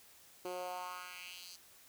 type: tone with high-pass filter sweep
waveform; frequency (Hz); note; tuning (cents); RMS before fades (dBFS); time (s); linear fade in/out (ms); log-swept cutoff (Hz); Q
10% pulse; 180.4; F#3; -44; -45; 0.45-1.56; 2; 370 to 5100; 2.5
effects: white hiss -61 dBFS RMS until 1.88 s